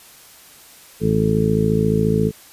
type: harmonic tone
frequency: 54.3 Hz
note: A1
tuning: 22 cents flat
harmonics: 1 / 2 / 3 / 4 / 5 / 6 / 7 / 8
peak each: -30 / -23 / -19 / -21 / -30 / -28 / -30 / -20 dBFS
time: 1-2.32 s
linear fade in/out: 50 ms
effects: white hiss -45 dBFS RMS until 2.52 s + resampled to 32000 Hz